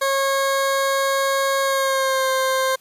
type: tone with pitch glide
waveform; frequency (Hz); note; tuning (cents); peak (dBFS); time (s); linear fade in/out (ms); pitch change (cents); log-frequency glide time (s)
20% pulse; 545 to 525.8; C#5 to C5; -29 to +8; -13; 0.01-2.76; 10; -63; 1.62-2.3
effects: white hiss -54 dBFS RMS until 2.8 s + resampled to 32000 Hz